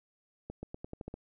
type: accelerating click train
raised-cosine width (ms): 2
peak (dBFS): -27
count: 8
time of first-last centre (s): 0.5-1.141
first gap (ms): 130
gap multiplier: 0.88
effects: none